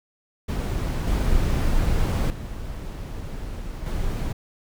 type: noise with level steps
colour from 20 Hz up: brown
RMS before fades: -24 / -21 / -32 / -26 dBFS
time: 0.48-4.33 s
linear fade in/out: 10 ms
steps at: 1.07 / 2.3 / 3.86 s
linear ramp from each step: 2 ms
effects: none